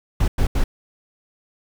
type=noise bursts at uneven times; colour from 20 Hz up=brown; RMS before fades=-17 dBFS; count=3; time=0.2-0.28 / 0.38-0.47 / 0.55-0.64 s; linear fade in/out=5 ms; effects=none